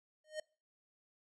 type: tone with exponential growth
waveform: square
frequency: 617 Hz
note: D#5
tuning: 15 cents flat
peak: -36 dBFS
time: 0.24-0.4 s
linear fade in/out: 5 ms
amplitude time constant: 34 ms
effects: noise-tail reverb RT60 0.4 s tail -26 dB re dry + resampled to 22050 Hz